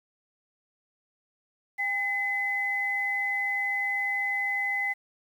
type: tone pair together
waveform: sine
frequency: 804 / 2027 Hz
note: G5 / B6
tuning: +44 / +45 cents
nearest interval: octave + major third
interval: 1601 cents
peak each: -35 / -26 dBFS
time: 1.78-4.94 s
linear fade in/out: 20 ms
effects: 9-bit